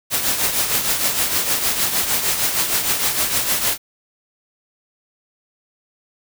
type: noise with tremolo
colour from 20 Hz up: white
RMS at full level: -17 dBFS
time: 0.1-3.78 s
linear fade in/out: 50 ms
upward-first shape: triangle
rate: 6.5 Hz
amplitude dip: 60%
effects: none